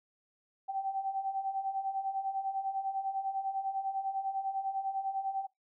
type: beating tone pair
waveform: sine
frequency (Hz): 769 / 779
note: G5 / G5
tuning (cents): -33 / -11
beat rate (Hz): 10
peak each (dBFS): -38 / -33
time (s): 0.68-5.47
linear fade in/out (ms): 20
effects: noise-tail reverb RT60 0.2 s tail -25 dB re dry